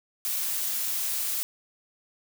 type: noise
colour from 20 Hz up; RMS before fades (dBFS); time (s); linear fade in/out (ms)
blue; -29; 0.25-1.43; 0
effects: none